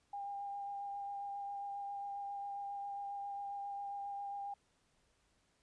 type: tone with vibrato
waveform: sine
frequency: 803 Hz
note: G5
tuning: 41 cents sharp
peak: -40 dBFS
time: 0.13-4.54 s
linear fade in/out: 5 ms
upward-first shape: sine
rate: 7.4 Hz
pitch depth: 13 cents each way
effects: pink hiss -75 dBFS RMS until 5.62 s + resampled to 22050 Hz